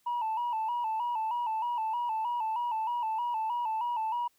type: tone with vibrato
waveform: sine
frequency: 920 Hz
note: A#5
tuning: 23 cents flat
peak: -27 dBFS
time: 0.06-4.28 s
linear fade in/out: 10 ms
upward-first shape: square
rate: 3.2 Hz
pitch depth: 77 cents each way
effects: tanh soft clip ceiling -26 dBFS + white hiss -70 dBFS RMS until 4.38 s